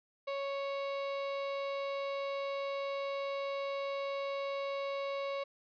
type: tone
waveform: 35% pulse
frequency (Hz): 554.4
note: C#5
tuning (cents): 0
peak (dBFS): -33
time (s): 0.27-5.44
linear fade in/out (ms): 10
effects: resampled to 11025 Hz

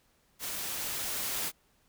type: noise with level ramp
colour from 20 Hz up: white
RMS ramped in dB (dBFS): -37 to -33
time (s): 0.39-1.52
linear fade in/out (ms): 50
effects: pink hiss -69 dBFS RMS until 1.88 s

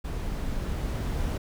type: noise with level ramp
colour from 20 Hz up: brown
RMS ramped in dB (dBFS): -32 to -28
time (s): 0.04-1.38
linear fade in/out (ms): 10
effects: none

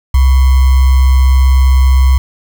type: tone with sample-and-hold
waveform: sine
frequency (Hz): 65.41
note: C2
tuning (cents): 0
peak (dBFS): -4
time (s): 0.14-2.18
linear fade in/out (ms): 5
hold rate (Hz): 1050
effects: none

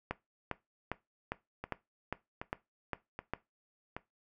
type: two click trains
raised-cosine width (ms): 0.5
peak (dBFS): -19 / -24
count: 9 / 4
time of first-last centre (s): 0.11-3.336 / 1.64-3.966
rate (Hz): 2.48 / 1.29
effects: noise-tail reverb RT60 0.2 s tail -18 dB re dry

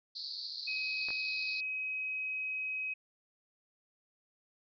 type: band-pass noise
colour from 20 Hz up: pink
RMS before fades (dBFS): -42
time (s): 0.15-1.61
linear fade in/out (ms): 10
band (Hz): 4100 to 4800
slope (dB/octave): 96
type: tone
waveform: sine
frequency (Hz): 2536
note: D#7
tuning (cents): +32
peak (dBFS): -34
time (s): 0.67-2.94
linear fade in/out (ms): 10
type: clicks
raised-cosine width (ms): 0.5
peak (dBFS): -31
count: 2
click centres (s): 1.086 / 1.105
effects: none

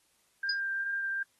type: tone with vibrato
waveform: sine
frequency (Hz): 1590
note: G6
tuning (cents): +24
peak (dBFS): -30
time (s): 0.43-1.23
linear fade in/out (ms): 5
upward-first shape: triangle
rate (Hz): 2.6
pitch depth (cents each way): 11
type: tone with exponential decay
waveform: sine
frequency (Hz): 4954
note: D#8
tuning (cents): -8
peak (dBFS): -25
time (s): 0.49-0.6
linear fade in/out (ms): 5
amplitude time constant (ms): 22
effects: white hiss -70 dBFS RMS until 1.39 s + AAC 32 kbps

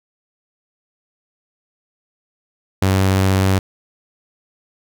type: tone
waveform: sawtooth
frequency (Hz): 95.6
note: G2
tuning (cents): -43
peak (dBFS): -9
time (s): 2.82-3.59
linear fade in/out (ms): 5
effects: none

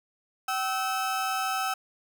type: tone pair together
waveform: 35% pulse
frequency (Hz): 766.3 / 1299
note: G5 / E6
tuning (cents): -40 / -26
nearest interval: major sixth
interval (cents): 914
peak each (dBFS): -28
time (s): 0.48-1.74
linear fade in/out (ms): 5
effects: none

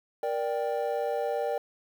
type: chord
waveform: triangle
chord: G minor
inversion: first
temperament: just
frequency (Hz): 470.4 / 588 / 784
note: Bb4 / D5 / G5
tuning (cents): +16 / +2 / 0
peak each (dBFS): -29 / -29 / -31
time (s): 0.23-1.58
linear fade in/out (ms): 2
effects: 9-bit

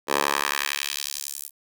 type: tone with high-pass filter sweep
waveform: 10% pulse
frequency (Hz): 71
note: C#2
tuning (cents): +42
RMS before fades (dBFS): -27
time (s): 0.07-1.51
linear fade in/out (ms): 50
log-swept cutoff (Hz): 540 to 11000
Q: 1.1
effects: none

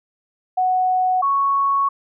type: tone pair in turn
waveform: sine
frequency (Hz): 740 / 1108.7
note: F#5 / C#6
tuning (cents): 0 / 0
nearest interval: perfect fifth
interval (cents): 700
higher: second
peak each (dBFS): -15 / -15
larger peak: neither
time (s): 0.57-1.22 / 1.22-1.89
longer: second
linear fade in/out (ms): 10
effects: none

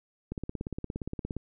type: click train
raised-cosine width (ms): 3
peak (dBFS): -21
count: 19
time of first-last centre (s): 0.32-1.367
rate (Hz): 17.2
effects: none

